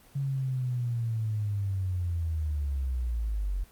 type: linear sweep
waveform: sine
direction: down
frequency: 140 to 44.23 Hz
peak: -27 dBFS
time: 0.15-3.64 s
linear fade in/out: 10 ms
effects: pink hiss -57 dBFS RMS until 3.71 s + Opus 24 kbps